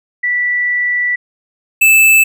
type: tone pair in turn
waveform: sine / square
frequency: 1963 / 2630 Hz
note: B6 / E7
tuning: -11 / -5 cents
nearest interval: perfect fourth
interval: 506 cents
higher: second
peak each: -12 / -6 dBFS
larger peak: second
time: 0.23-1.16 / 1.81-2.24 s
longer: first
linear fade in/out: 10 ms
effects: none